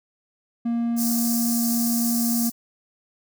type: tone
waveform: triangle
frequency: 234.1 Hz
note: A#3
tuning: 8 cents sharp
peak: -19 dBFS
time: 0.65-2.5 s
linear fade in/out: 10 ms
type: high-pass noise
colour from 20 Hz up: white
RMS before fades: -27 dBFS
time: 0.96-2.52 s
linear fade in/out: 50 ms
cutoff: 4800 Hz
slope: 48 dB/octave
effects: none